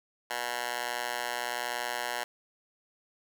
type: tone with high-pass filter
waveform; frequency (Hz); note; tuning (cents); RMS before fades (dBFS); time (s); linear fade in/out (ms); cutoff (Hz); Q
10% pulse; 121.2; B2; -32; -34; 0.3-2.24; 5; 1000; 1.4
effects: none